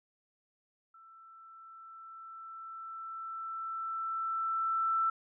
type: tone with level ramp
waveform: sine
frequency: 1331 Hz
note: E6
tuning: 16 cents sharp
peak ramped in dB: -54 to -26 dBFS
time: 0.94-5.1 s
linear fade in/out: 5 ms
effects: none